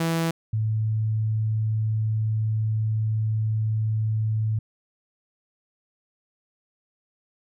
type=tone pair in turn; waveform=sawtooth / sine; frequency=164.81 / 109.3 Hz; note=E3 / A2; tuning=0 / -11 cents; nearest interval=perfect fifth; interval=711 cents; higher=first; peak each=-18 / -21 dBFS; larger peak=first; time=0-0.31 / 0.53-4.59 s; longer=second; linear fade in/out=5 ms; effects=none